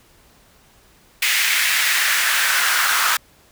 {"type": "noise with high-pass filter sweep", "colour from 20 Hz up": "pink", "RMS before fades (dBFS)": -18, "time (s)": [1.22, 3.17], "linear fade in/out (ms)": 5, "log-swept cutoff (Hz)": [2200, 1300], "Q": 2.5, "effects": ["pink hiss -53 dBFS RMS until 3.51 s"]}